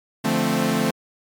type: chord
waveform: sawtooth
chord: D minor seventh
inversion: none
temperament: equal with one note detuned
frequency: 146.83 / 173.11 / 220 / 261.6 Hz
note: D3 / F3 / A3 / C4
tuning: 0 / -15 / 0 / 0 cents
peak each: -24 / -22 / -18 / -20 dBFS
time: 0.24-0.91 s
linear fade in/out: 10 ms
effects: MP3 96 kbps